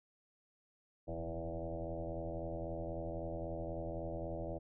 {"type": "tone with frequency modulation", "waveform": "sine", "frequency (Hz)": 329.6, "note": "E4", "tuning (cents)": 0, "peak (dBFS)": -38, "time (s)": [1.07, 4.59], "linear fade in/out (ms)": 20, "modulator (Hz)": 83.8, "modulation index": 4.2, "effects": []}